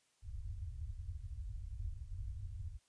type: low-pass noise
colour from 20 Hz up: white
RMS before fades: -44 dBFS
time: 0.22-2.79 s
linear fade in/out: 50 ms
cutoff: 100 Hz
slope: 48 dB/octave
effects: white hiss -75 dBFS RMS until 2.88 s + resampled to 22050 Hz